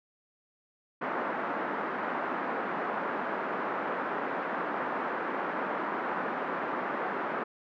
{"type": "band-pass noise", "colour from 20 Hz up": "white", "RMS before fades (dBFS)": -33, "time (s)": [1.01, 7.44], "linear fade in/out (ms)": 10, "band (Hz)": [210, 1500], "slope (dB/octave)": 24, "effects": []}